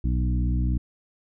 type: harmonic tone with a mistuned harmonic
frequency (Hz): 61.74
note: B1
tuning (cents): 0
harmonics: 1 / 2 / 3 / 4 / 5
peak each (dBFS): -22 / -28 / -32 / -34 / -36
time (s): 0.04-0.78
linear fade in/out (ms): 5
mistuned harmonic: 2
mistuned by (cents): -18
effects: none